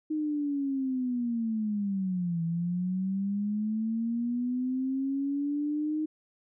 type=linear two-way sweep; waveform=sine; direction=down then up; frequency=311.1 to 164.81 to 311.1 Hz; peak=-27 dBFS; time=0.1-6.06 s; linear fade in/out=10 ms; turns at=2.43 s; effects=none